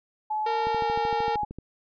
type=tone with pitch glide; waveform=sine; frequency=857 to 836.5 Hz; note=A5 to G#5; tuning=-46 to +12 cents; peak=-25 dBFS; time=0.3-1.45 s; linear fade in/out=10 ms; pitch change=-42 cents; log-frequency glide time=0.71-0.89 s
type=tone; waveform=sawtooth; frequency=458.6 Hz; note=A#4; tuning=28 cents flat; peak=-24 dBFS; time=0.46-1.36 s; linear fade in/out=5 ms
type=click train; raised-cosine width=3 ms; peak=-25 dBFS; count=13; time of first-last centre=0.67-1.586 s; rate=13.1 Hz
effects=resampled to 11025 Hz